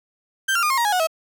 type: tone with pitch steps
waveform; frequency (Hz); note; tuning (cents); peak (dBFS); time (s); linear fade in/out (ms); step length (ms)
35% pulse; 1568 / 1380.9 / 1216.1 / 1071 / 943.2 / 830.6 / 731.5 / 644.2; G6 / F6 / D#6 / C6 / A#5 / G#5 / F#5 / E5; 0 / -20 / -40 / +40 / +20 / 0 / -20 / -40; -16; 0.48-1.072; 10; 74
effects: none